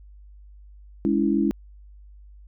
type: chord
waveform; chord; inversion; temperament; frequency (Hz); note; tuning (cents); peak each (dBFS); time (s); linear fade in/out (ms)
sine; C# minor; second; equal with one note detuned; 207.7 / 282.4 / 329.6; G#3 / C#4 / E4; 0 / +32 / 0; -23; 1.05-1.51; 0
effects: added 50 Hz sine -44 dBFS peak until 2.47 s